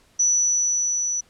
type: tone with level ramp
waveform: sine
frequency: 5930 Hz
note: F#8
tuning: 3 cents sharp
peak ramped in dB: -15 to -22 dBFS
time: 0.19-1.21 s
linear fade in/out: 10 ms
effects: pink hiss -58 dBFS RMS until 1.29 s + low-pass 10000 Hz 12 dB/octave